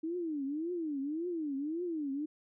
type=tone with vibrato; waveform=sine; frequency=311.1 Hz; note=D#4; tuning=in tune; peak=-33 dBFS; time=0.03-2.26 s; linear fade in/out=10 ms; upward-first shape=triangle; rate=1.8 Hz; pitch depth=270 cents each way; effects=none